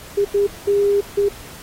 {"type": "tone bursts at uneven times", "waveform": "sine", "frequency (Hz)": 403.9, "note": "G#4", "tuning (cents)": -48, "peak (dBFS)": -13, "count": 4, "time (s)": [[0.17, 0.25], [0.34, 0.47], [0.67, 1.01], [1.17, 1.29]], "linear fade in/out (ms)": 10, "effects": ["pink hiss -39 dBFS RMS until 1.62 s", "AAC 48 kbps"]}